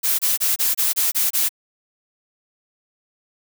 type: noise bursts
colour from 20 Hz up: blue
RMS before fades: -19 dBFS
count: 8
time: 0.03-1.492 s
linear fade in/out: 20 ms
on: 160 ms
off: 26 ms
effects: none